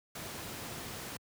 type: noise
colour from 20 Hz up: pink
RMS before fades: -42 dBFS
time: 0.15-1.17 s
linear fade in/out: 5 ms
effects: high-pass 80 Hz 12 dB/octave